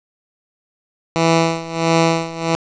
10% pulse tone with tremolo, 164.81 Hz, E3, in tune, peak -3 dBFS, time 1.16-2.55 s, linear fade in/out 0 ms, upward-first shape sine, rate 1.5 Hz, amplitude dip 85%, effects resampled to 16000 Hz + 7-bit

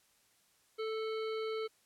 harmonic tone, 440 Hz, A4, in tune, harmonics 1 / 3 / 5 / 7 / 9 / 10, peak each -35 / -45 / -49 / -52 / -54 / -55 dBFS, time 0.78-1.68 s, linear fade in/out 20 ms, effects white hiss -70 dBFS RMS until 1.85 s + low-pass 12000 Hz 12 dB/octave

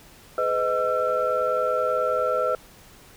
sine tone cluster, 425.2 / 506 / 625 / 1345 Hz, G#4 / B4 / D#5 / E6, +41 / +42 / +8 / +34 cents, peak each -32 / -24 / -25 / -25 dBFS, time 0.38-2.55 s, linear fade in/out 2 ms, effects tanh soft clip ceiling -12 dBFS + pink hiss -50 dBFS RMS until 3.16 s

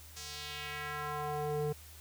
square tone with band-pass filter sweep, 149.1 Hz, D3, 27 cents sharp, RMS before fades -38 dBFS, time 0.16-1.73 s, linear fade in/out 10 ms, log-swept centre 6500 to 360 Hz, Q 1.6, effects added 78 Hz sine -53 dBFS peak until 2 s + white hiss -55 dBFS RMS until 2 s

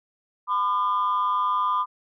sine tone pair together, 1008.5 / 1207 Hz, B5 / D6, +36 / +47 cents, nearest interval minor third, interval 311 cents, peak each -22 dBFS, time 0.47-1.86 s, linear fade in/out 50 ms, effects tanh soft clip ceiling -16 dBFS

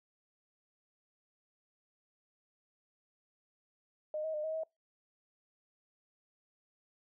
sine tone with pitch steps, 613 / 634 / 606 / 633 / 640 Hz, D#5 / D#5 / D#5 / D#5 / D#5, -26 / +32 / -46 / +30 / +49 cents, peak -34 dBFS, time 4.14-4.635 s, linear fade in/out 2 ms, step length 99 ms, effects noise-tail reverb RT60 0.2 s tail -25 dB re dry

